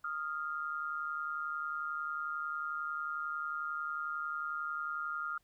sine tone pair together, 1244.5 / 1395.6 Hz, D#6 / F6, 0 / -2 cents, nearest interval major second, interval 198 cents, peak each -39 / -37 dBFS, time 0.04-5.38 s, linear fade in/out 5 ms, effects pink hiss -74 dBFS RMS until 5.43 s

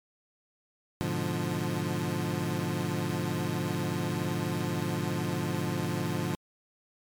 25% pulse chord, G# diminished seventh, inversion none, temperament equal, 103.83 / 123.47 / 146.83 / 174.61 Hz, G#2 / B2 / D3 / F3, 0 / 0 / 0 / 0 cents, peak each -32 / -33 / -30 / -29 dBFS, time 1.01-6.35 s, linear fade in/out 0 ms, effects MP3 96 kbps

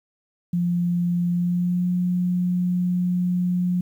sine tone with pitch glide, 174.61 to 179.1 Hz, F3 to F3, 0 to +44 cents, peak -19 dBFS, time 0.53-3.81 s, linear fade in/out 5 ms, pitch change +44 cents, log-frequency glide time 1.3-1.88 s, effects 9-bit

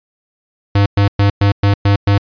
square tone bursts, 100.6 Hz, G2, 45 cents sharp, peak -9 dBFS, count 7, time 0.75-2.18 s, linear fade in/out 5 ms, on 110 ms, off 110 ms, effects resampled to 11025 Hz

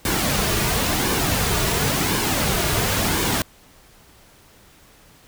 pink noise with flanger, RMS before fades -21 dBFS, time 0.05-3.42 s, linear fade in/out 2 ms, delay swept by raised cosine 1.5 to 3.9 ms, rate 0.95 Hz, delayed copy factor -0.5, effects pink hiss -51 dBFS RMS until 5.27 s

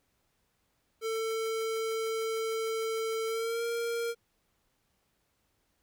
square tone with pitch glide, 446.7 to 466.2 Hz, A4 to A#4, +26 to 0 cents, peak -31 dBFS, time 1.01-4.15 s, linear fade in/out 50 ms, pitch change +74 cents, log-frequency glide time 3.27-3.64 s, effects pink hiss -75 dBFS RMS until 5.82 s

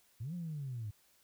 sine linear two-way sweep, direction up then down, 100 to 180 to 100 Hz, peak -37 dBFS, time 0.2-0.91 s, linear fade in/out 10 ms, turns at 0.34 s, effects tanh soft clip ceiling -33 dBFS + white hiss -69 dBFS RMS until 1.23 s

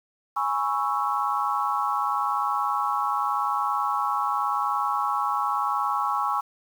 sine chord, C# minor seventh, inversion second, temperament equal, 830.6 / 987.8 / 1108.7 / 1318.5 Hz, G#5 / B5 / C#6 / E6, 0 / 0 / 0 / 0 cents, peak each -28 / -31 / -26 / -29 dBFS, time 0.36-6.41 s, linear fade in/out 10 ms, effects 8-bit

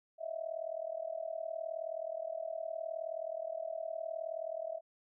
sine tone with amplitude modulation, 651 Hz, E5, 22 cents flat, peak -33 dBFS, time 0.18-4.81 s, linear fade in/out 50 ms, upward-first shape sine, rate 39.2 Hz, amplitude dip 90%, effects none

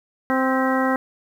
harmonic tone with a mistuned harmonic, 261.6 Hz, C4, in tune, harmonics 1 / 2 / 3 / 4 / 5 / 6 / 7, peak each -21 / -24 / -26 / -27 / -28 / -29 / -29 dBFS, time 0.3-0.96 s, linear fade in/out 0 ms, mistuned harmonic 7, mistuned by +70 cents, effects 8-bit

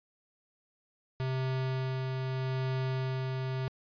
square tone with tremolo, 130.81 Hz, C3, in tune, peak -30 dBFS, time 1.2-3.68 s, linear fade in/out 0 ms, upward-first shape sine, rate 0.8 Hz, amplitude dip 25%, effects resampled to 11025 Hz

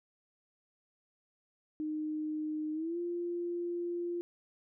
sine tone with pitch glide, 307.5 to 347.2 Hz, D#4 to F4, -20 to -10 cents, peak -33 dBFS, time 1.8-4.21 s, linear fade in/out 0 ms, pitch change +210 cents, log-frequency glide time 2.73-2.98 s, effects none

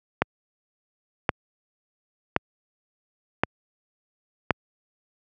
click train, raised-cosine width 0.5 ms, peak -3 dBFS, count 5, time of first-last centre 0.22-4.507 s, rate 0.933 Hz, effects high-pass 80 Hz 12 dB/octave

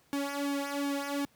sawtooth tone with flanger, 282.2 Hz, C#4, 31 cents sharp, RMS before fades -33 dBFS, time 0.13-1.25 s, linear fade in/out 0 ms, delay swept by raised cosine 2 to 3.3 ms, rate 2.7 Hz, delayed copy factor -0.95, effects pink hiss -66 dBFS RMS until 1.35 s + high-pass 80 Hz 12 dB/octave

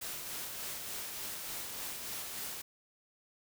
white noise with tremolo, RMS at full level -40 dBFS, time 0.01-2.62 s, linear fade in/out 10 ms, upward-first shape sine, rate 3.4 Hz, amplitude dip 30%, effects none

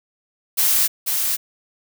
blue noise with echo, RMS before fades -17 dBFS, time 0.57-0.88 s, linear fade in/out 20 ms, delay 490 ms, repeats 1, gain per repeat -4 dB, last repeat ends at 1.37 s, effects none

